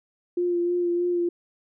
sine tone with vibrato, 350 Hz, F4, 4 cents sharp, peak -21 dBFS, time 0.37-1.29 s, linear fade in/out 5 ms, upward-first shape sine, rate 3.2 Hz, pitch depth 20 cents each way, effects none

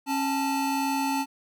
square tone pair together, 272.7 / 880 Hz, C#4 / A5, -28 / 0 cents, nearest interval octave + minor sixth, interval 2028 cents, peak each -28 dBFS, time 0.06-1.26 s, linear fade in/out 50 ms, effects none

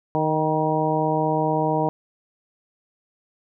harmonic tone with a mistuned harmonic, 155.56 Hz, D#3, in tune, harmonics 1 / 2 / 3 / 4 / 5 / 6, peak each -26 / -26 / -26 / -26 / -26 / -26 dBFS, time 0.15-1.89 s, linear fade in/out 0 ms, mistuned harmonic 6, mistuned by +36 cents, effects none

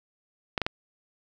clicks, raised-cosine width 0.3 ms, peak -10 dBFS, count 3, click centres 0.578 / 0.617 / 0.665 s, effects none

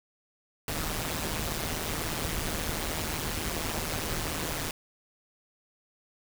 pink noise with amplitude modulation, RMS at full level -29 dBFS, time 0.68-4.71 s, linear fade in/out 2 ms, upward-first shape sine, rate 157 Hz, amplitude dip 75%, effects none

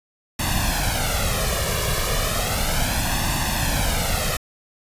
pink noise with flanger, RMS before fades -22 dBFS, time 0.39-4.37 s, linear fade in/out 5 ms, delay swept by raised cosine 1.1 to 1.77 ms, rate 0.34 Hz, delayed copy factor +0.75, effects resampled to 32000 Hz

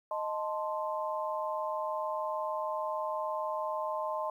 sine chord, A diminished, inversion second, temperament equal, 622.3 / 880 / 1046.5 Hz, Eb5 / A5 / C6, 0 / 0 / 0 cents, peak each -35 / -37 / -36 dBFS, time 0.11-4.3 s, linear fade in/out 2 ms, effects 11-bit

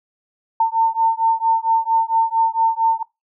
sine beating tone pair, 901 / 905.4 Hz, A5 / A5, +41 / +49 cents, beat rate 4.4 Hz, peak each -17 dBFS, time 0.6-3.03 s, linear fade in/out 5 ms, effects noise-tail reverb RT60 0.2 s tail -23 dB re dry

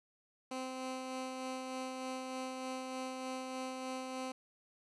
15% pulse tone with tremolo, 259.2 Hz, C4, 16 cents flat, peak -32 dBFS, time 0.51-4.32 s, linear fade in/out 5 ms, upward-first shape sine, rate 3.3 Hz, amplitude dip 30%, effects resampled to 24000 Hz

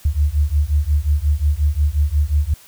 sine beating tone pair, 71.1 / 76.7 Hz, C#2 / D#2, +45 / -24 cents, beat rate 5.6 Hz, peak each -17 dBFS, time 0.05-2.54 s, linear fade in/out 5 ms, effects white hiss -46 dBFS RMS until 2.67 s

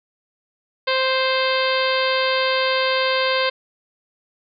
harmonic tone, 523.3 Hz, C5, in tune, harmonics 1 / 2 / 3 / 4 / 5 / 6 / 7 / 8 / 9, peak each -21 / -24 / -26 / -27 / -28 / -29 / -29 / -30 / -31 dBFS, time 0.87-3.5 s, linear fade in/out 10 ms, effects none

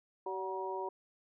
harmonic tone with a mistuned harmonic, 190.4 Hz, F#3, 50 cents sharp, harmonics 2 / 3 / 4 / 5, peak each -39 / -45 / -45 / -39 dBFS, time 0.26-0.89 s, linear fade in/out 5 ms, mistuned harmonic 4, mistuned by -42 cents, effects none

